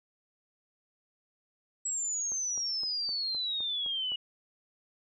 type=exponential sweep; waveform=sine; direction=down; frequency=7800 to 2900 Hz; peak=-30 dBFS; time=1.85-4.16 s; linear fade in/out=5 ms
type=click train; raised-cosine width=1 ms; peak=-35 dBFS; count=8; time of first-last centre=2.32-4.119 s; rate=3.89 Hz
effects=none